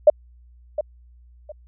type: tone with echo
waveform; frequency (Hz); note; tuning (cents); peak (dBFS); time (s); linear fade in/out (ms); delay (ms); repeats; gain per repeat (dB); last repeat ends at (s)
sine; 604; D5; +48; -6; 0.07-0.1; 5; 710; 2; -13; 1.52
effects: added 60 Hz sine -47 dBFS peak until 1.67 s